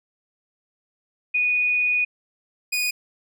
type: tone pair in turn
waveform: sine / sawtooth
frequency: 2471 / 2471 Hz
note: D#7 / D#7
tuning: -13 / -13 cents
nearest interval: unison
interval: 0 cents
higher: neither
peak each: -18 dBFS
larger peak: neither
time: 1.34-2.05 / 2.72-2.91 s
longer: first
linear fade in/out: 10 ms
effects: none